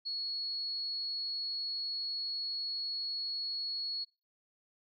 sine tone, 4352 Hz, C#8, 33 cents flat, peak -34 dBFS, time 0.05-4.05 s, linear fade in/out 20 ms, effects noise-tail reverb RT60 0.3 s tail -25 dB re dry

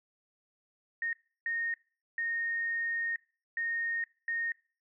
sine tone bursts at uneven times, 1849 Hz, A#6, 15 cents flat, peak -30 dBFS, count 5, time 1.02-1.13 / 1.46-1.74 / 2.18-3.16 / 3.57-4.04 / 4.28-4.52 s, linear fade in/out 2 ms, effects noise-tail reverb RT60 0.4 s tail -23 dB re dry

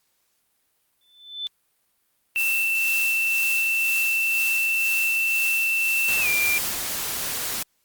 sine tone with exponential growth, 3520 Hz, A7, in tune, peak -24 dBFS, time 1.01-1.47 s, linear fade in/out 0 ms, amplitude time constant 100 ms
blue noise with tremolo, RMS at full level -28 dBFS, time 2.35-6.76 s, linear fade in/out 50 ms, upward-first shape sine, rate 2 Hz, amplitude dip 40%
sine tone with pitch glide, 2674 to 2382 Hz, E7 to D7, +24 to +24 cents, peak -20 dBFS, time 2.36-6.58 s, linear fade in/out 0 ms, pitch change -200 cents, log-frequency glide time 6.2-6.28 s
white noise, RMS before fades -28 dBFS, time 6.08-7.63 s, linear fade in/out 5 ms
effects white hiss -69 dBFS RMS until 7.84 s + Opus 48 kbps

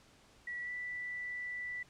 sine tone with pitch glide, 1941 to 1971.5 Hz, B6 to B6, -31 to -4 cents, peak -38 dBFS, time 0.47-1.83 s, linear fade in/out 5 ms, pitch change +27 cents, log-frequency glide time 0.61-0.71 s, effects pink hiss -63 dBFS RMS until 1.89 s + low-pass 8000 Hz 12 dB/octave

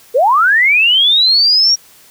sine linear sweep, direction up, 440 to 5670 Hz, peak -7 dBFS, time 0.14-1.76 s, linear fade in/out 20 ms, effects white hiss -44 dBFS RMS until 2.1 s

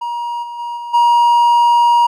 triangle tone with level steps, 950 Hz, A#5, 33 cents sharp, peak -17 / -23 / -19 / -22 / -6 dBFS, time 0.01-2.07 s, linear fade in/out 10 ms, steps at 0.42 / 0.58 / 0.76 / 0.93 s, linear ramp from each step 20 ms, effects none

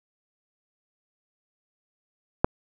click, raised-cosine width 1 ms, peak -3 dBFS, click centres 2.445 s, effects none

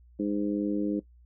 harmonic tone, 102.5 Hz, G#2, 22 cents flat, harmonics 2 / 3 / 4 / 5, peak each -31 / -28 / -37 / -38 dBFS, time 0.19-1 s, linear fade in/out 10 ms, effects noise-tail reverb RT60 0.1 s tail -18 dB re dry + added 60 Hz sine -53 dBFS peak until 1.25 s

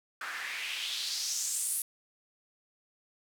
white noise with band-pass filter sweep, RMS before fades -35 dBFS, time 0.21-1.82 s, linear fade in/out 2 ms, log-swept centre 1400 to 11000 Hz, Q 3.1, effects none

